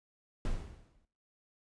brown noise with exponential decay, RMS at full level -32 dBFS, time 0.45-1.05 s, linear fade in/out 1 ms, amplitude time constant 130 ms, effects noise-tail reverb RT60 0.4 s tail -17 dB re dry + resampled to 22050 Hz

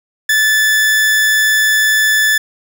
40% pulse tone, 1743 Hz, A6, 17 cents flat, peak -9 dBFS, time 0.29-2.38 s, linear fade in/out 5 ms, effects none

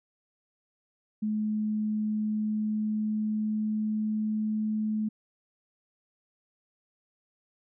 sine tone with pitch glide, 213.7 to 215.3 Hz, G#3 to A3, +50 to -37 cents, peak -26 dBFS, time 1.22-5.09 s, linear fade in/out 10 ms, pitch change +13 cents, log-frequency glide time 2.09-4.62 s, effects none

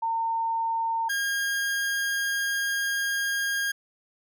sine / 40% pulse tone pair in turn, 910 / 1621.4 Hz, A#5 / G#6, -42 / -42 cents, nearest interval minor seventh, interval 1000 cents, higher second, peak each -24 dBFS, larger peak neither, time 0.02-1.09 / 1.09-3.72 s, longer second, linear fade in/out 10 ms, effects none

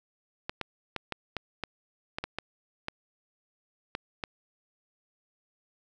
clicks, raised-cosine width 0.3 ms, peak -16 dBFS, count 12, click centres 0.495 / 0.613 / 0.963 / 1.123 / 1.367 / 1.637 / 2.185 / 2.24 / 2.386 / 2.884 / 3.951 / 4.238 s, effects none

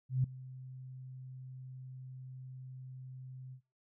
sine tone with ADSR envelope, 129.4 Hz, C3, 19 cents flat, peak -25 dBFS, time 0.09-3.61 s, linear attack 150 ms, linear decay 4 ms, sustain -20 dB, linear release 84 ms, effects noise-tail reverb RT60 0.3 s tail -25 dB re dry

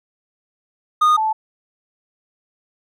triangle / sine tone pair in turn, 1230 / 873.3 Hz, D#6 / A5, -20 / -13 cents, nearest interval tritone, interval 593 cents, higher first, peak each -9 / -16 dBFS, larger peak first, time 1.01-1.17 / 1.17-1.33 s, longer neither, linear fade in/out 10 ms, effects none

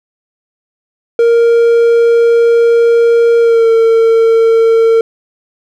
triangle tone with pitch glide, 466.2 to 454 Hz, A#4 to A#4, 0 to -46 cents, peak -3 dBFS, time 1.19-5.01 s, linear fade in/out 2 ms, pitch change -46 cents, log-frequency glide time 3.4-3.69 s, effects none

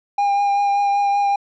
triangle tone with vibrato, 806 Hz, G5, 48 cents sharp, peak -13 dBFS, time 0.18-1.36 s, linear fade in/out 5 ms, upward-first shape triangle, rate 5.2 Hz, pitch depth 17 cents each way, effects resampled to 16000 Hz

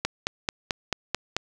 click train, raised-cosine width 0.2 ms, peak -7 dBFS, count 7, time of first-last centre 0.05-1.366 s, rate 4.56 Hz, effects none

